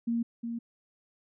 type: tone pair in turn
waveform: sine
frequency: 233.1 / 233.1 Hz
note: A#3 / A#3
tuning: 0 / 0 cents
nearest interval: unison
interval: 0 cents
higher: neither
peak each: -26 / -32 dBFS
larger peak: first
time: 0.07-0.23 / 0.43-0.59 s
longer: neither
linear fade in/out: 10 ms
effects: none

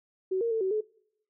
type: tone with pitch steps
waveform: sine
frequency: 376.3 / 464.1 / 447 / 378.9 / 428.6 Hz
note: F#4 / A#4 / A4 / F#4 / A4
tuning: +29 / -8 / +27 / +41 / -45 cents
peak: -25 dBFS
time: 0.31-0.81 s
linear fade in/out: 10 ms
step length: 100 ms
effects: noise-tail reverb RT60 0.8 s tail -25 dB re dry

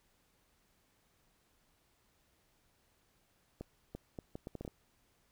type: accelerating click train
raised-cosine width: 2 ms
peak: -29 dBFS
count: 9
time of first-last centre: 3.61-4.678 s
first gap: 340 ms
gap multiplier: 0.7
effects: pink hiss -73 dBFS RMS until 5.31 s

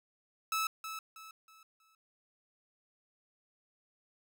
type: tone with echo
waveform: sawtooth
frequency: 1305 Hz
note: E6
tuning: 18 cents flat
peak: -27 dBFS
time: 0.52-0.67 s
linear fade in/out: 2 ms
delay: 320 ms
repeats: 4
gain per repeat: -9 dB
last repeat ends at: 1.95 s
effects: none

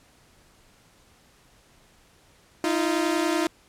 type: tone pair together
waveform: sawtooth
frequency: 313 / 343.5 Hz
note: D#4 / F4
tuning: +10 / -29 cents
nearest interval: major second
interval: 161 cents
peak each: -21 dBFS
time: 2.64-3.47 s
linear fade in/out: 2 ms
effects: pink hiss -58 dBFS RMS until 3.68 s + low-pass 11000 Hz 12 dB/octave

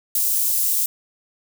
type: high-pass noise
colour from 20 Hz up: white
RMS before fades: -20 dBFS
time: 0.15-0.86 s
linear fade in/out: 2 ms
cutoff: 8700 Hz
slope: 12 dB/octave
effects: none

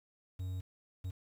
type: tone bursts at uneven times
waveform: triangle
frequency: 92.5 Hz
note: F#2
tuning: in tune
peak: -34 dBFS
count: 2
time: 0.39-0.61 / 1.04-1.11 s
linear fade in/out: 10 ms
effects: 10-bit

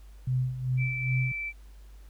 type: tone with tremolo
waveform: sine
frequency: 127.9 Hz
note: C3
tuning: 39 cents flat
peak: -23 dBFS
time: 0.27-1.32 s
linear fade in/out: 5 ms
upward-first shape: sine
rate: 2.5 Hz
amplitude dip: 70%
type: tone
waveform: sine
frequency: 2327 Hz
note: D7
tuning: 17 cents flat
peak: -31 dBFS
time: 0.77-1.53 s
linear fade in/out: 50 ms
effects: added 50 Hz sine -46 dBFS peak until 2.09 s + pink hiss -63 dBFS RMS until 2.09 s

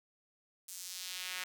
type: tone with high-pass filter sweep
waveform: sawtooth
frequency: 183.2 Hz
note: F#3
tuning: 17 cents flat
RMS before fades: -43 dBFS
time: 0.68-1.44 s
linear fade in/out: 5 ms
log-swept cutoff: 7900 to 1900 Hz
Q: 1.2
effects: none

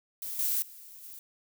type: noise with level steps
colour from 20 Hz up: violet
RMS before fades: -37 / -29 / -49 / -46 dBFS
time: 0.22-1.19 s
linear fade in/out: 2 ms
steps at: 0.39 / 0.62 / 1.03 s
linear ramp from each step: 2 ms
effects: none

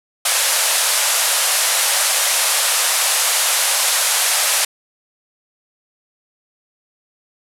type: band-pass noise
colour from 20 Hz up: white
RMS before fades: -17 dBFS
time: 0.25-4.65 s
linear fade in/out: 5 ms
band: 520 to 12000 Hz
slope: 48 dB/octave
effects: none

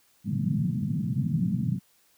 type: band-pass noise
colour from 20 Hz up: white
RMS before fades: -27 dBFS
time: 0.24-1.8 s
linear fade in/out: 50 ms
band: 110 to 220 Hz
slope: 48 dB/octave
effects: white hiss -64 dBFS RMS until 2.17 s

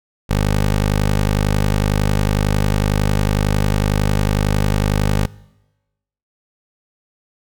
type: tone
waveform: 15% pulse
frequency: 51 Hz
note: G#1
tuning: 31 cents flat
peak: -8 dBFS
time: 0.29-5.27 s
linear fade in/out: 20 ms
effects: noise-tail reverb RT60 1.0 s tail -22 dB re dry

